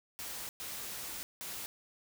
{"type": "noise bursts at uneven times", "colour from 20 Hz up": "white", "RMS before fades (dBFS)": -42, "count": 3, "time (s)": [[0.19, 0.49], [0.6, 1.23], [1.41, 1.66]], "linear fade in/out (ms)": 0, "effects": []}